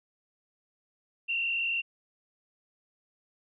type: tone with frequency modulation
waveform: sine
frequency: 2738 Hz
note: F7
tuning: 35 cents flat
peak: -27 dBFS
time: 1.28-1.82 s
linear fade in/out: 20 ms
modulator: 46.6 Hz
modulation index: 1.3
effects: none